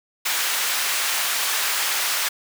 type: high-pass noise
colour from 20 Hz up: pink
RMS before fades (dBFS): -23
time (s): 0.25-2.29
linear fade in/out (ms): 10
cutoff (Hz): 1300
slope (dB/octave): 12
effects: none